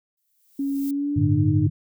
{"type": "noise with exponential growth", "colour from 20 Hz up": "violet", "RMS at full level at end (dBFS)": -37, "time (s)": [0.17, 0.91], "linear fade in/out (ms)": 5, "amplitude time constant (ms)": 160}
{"type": "tone with pitch glide", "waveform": "sine", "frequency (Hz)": [277.2, 305.8], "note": ["C#4", "D#4"], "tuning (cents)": [0, -30], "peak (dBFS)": -22, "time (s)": [0.59, 1.67], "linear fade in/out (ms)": 5, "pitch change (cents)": 170, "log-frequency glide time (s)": [0.84, 1.47]}
{"type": "chord", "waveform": "sine", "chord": "G suspended second", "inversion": "none", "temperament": "just", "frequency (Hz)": [98, 110.25, 147], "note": ["G2", "A2", "D3"], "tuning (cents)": [0, 4, 2], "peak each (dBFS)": -22, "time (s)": [1.16, 1.7], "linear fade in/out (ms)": 10}
{"effects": []}